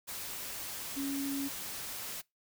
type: tone in noise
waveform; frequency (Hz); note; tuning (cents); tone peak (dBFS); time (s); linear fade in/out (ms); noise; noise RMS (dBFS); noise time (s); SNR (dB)
sine; 277.2; C#4; 0; -33; 0.96-1.49; 20; white; -41; 0.07-2.22; +5
effects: noise-tail reverb RT60 0.2 s tail -24 dB re dry